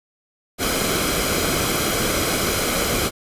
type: noise with comb filter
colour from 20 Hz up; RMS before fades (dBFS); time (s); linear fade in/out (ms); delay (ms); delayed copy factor
pink; -21; 0.58-3.11; 50; 1.1; -0.55
effects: resampled to 32000 Hz